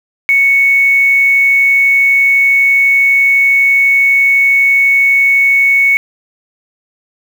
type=tone with quantisation; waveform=sine; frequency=2217 Hz; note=C#7; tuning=in tune; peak=-6 dBFS; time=0.29-5.97 s; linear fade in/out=0 ms; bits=5; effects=none